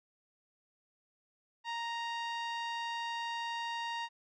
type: tone with low-pass filter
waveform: sawtooth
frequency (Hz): 932.3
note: A#5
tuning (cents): 0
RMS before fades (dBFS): -38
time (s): 1.64-4.09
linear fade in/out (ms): 50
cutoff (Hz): 3900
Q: 1.2
effects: none